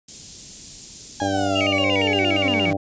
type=band-stop noise; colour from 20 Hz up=white; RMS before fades=-33 dBFS; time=0.08-1.67 s; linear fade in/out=5 ms; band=260 to 5900 Hz; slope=12 dB/octave
type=linear sweep; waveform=35% pulse; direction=down; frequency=830.6 to 150.6 Hz; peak=-23 dBFS; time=1.2-2.73 s; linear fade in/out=2 ms
type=harmonic tone; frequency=97.8 Hz; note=G2; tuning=4 cents flat; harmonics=1 / 2 / 3 / 4 / 5 / 6 / 7 / 8; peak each=-29 / -34 / -24 / -34 / -35 / -26 / -32 / -31 dBFS; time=1.21-2.77 s; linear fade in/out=10 ms
type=tone with vibrato; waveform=sine; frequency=2517 Hz; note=D#7; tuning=19 cents sharp; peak=-21 dBFS; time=1.55-2.71 s; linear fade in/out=10 ms; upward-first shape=square; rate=8.6 Hz; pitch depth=190 cents each way
effects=resampled to 16000 Hz